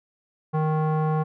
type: tone with low-pass filter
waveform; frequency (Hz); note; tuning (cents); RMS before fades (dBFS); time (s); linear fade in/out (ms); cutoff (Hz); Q
square; 155.56; D#3; 0; -23; 0.53-1.24; 20; 980; 2.3
effects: none